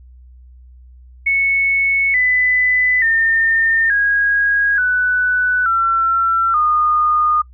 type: tone with pitch steps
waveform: sine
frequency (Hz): 2207 / 2001 / 1813.5 / 1643.9 / 1490.1 / 1350.7 / 1224.4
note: C#7 / B6 / A#6 / G#6 / F#6 / E6 / D#6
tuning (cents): -8 / +22 / -48 / -18 / +12 / +42 / -28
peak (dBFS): -12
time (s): 1.26-7.42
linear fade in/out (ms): 10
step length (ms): 880
effects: noise-tail reverb RT60 0.1 s tail -20 dB re dry + added 62 Hz sine -39 dBFS peak until 7.53 s